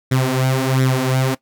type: tone with flanger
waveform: sawtooth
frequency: 130.81 Hz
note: C3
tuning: in tune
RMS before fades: -17 dBFS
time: 0.11-1.35 s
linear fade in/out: 10 ms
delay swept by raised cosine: 0.53 to 6.33 ms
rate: 1.4 Hz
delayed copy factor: +0.7
effects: noise-tail reverb RT60 0.1 s tail -18 dB re dry